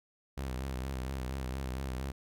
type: tone with vibrato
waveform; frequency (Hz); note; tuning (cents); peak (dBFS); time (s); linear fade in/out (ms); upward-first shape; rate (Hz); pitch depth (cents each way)
sawtooth; 65.41; C2; 0; -31; 0.37-2.12; 10; sine; 4.3; 71
effects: none